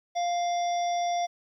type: harmonic tone with a mistuned harmonic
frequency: 698.5 Hz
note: F5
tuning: in tune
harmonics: 1 / 3 / 5 / 7 / 8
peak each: -25 / -41 / -41 / -50 / -42 dBFS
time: 0.15-1.27 s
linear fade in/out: 20 ms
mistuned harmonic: 8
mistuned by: +22 cents
effects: 11-bit